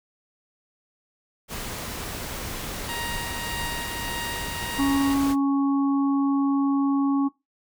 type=noise; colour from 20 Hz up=pink; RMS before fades=-33 dBFS; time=1.48-5.36 s; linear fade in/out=50 ms
type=tone with tremolo; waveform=15% pulse; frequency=940 Hz; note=A#5; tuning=14 cents sharp; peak=-23 dBFS; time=2.89-5.14 s; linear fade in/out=0 ms; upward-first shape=triangle; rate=1.7 Hz; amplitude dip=40%
type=harmonic tone; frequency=277.2 Hz; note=C#4; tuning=in tune; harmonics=1 / 3 / 4; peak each=-19 / -34 / -32 dBFS; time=4.78-7.29 s; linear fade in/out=20 ms
effects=noise-tail reverb RT60 0.2 s tail -18 dB re dry